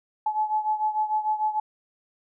sine beating tone pair, 856 / 862.7 Hz, A5 / A5, -48 / -34 cents, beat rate 6.7 Hz, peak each -24 / -28 dBFS, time 0.26-1.6 s, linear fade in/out 5 ms, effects none

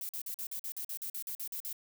violet noise bursts, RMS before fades -39 dBFS, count 14, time 0.01-1.729 s, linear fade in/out 2 ms, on 81 ms, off 45 ms, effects none

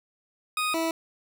20% pulse tone pair in turn, 1244.5 / 327.1 Hz, D#6 / E4, 0 / -13 cents, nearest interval octave + major seventh, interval 2313 cents, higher first, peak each -20 dBFS, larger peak neither, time 0.57-0.74 / 0.74-0.91 s, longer neither, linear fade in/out 2 ms, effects none

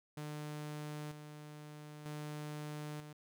sawtooth tone with tremolo, 150 Hz, D3, 37 cents sharp, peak -38 dBFS, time 0.17-3.13 s, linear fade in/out 5 ms, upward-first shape square, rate 0.53 Hz, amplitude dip 55%, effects none

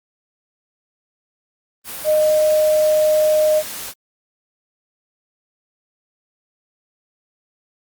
sine tone in noise, 615 Hz, D#5, 20 cents flat, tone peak -12 dBFS, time 2.04-3.63 s, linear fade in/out 50 ms, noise white, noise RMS -30 dBFS, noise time 1.84-3.94 s, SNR +15 dB, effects Opus 32 kbps

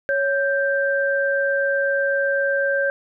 sine tone pair together, 555.8 / 1572 Hz, C#5 / G6, +4 / +4 cents, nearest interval octave + tritone, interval 1800 cents, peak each -20 / -21 dBFS, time 0.09-2.9 s, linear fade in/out 0 ms, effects none

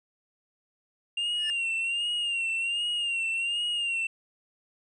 triangle tone with vibrato, 2784 Hz, F7, 6 cents flat, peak -25 dBFS, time 1.17-4.07 s, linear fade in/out 5 ms, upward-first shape sine, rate 1.3 Hz, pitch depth 64 cents each way
square tone with exponential growth, 1758 Hz, A6, 2 cents flat, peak -32 dBFS, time 1.32-1.5 s, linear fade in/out 0 ms, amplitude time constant 37 ms
effects resampled to 24000 Hz

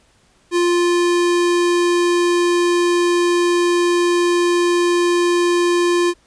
square tone, 349.2 Hz, F4, in tune, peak -14 dBFS, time 0.51-6.14 s, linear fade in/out 50 ms, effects pink hiss -56 dBFS RMS until 6.26 s + resampled to 22050 Hz

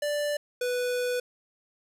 square tone pair in turn, 587.3 / 493.9 Hz, D5 / B4, 0 / 0 cents, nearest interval minor third, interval 300 cents, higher first, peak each -27 dBFS, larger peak neither, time 0.02-0.37 / 0.61-1.2 s, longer second, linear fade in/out 5 ms, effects resampled to 32000 Hz + 9-bit

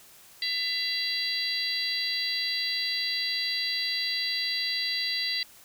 harmonic tone with a mistuned harmonic, 667 Hz, E5, 20 cents sharp, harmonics 3 / 4 / 5 / 6 / 7, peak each -33 / -38 / -38 / -32 / -30 dBFS, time 0.42-5.43 s, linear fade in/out 2 ms, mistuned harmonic 4, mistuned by +57 cents, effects white hiss -53 dBFS RMS until 5.64 s

